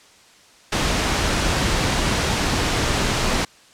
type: noise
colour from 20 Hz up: pink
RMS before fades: -20 dBFS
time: 0.72-3.45 s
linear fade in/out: 5 ms
effects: white hiss -50 dBFS RMS until 3.73 s + low-pass 7000 Hz 12 dB/octave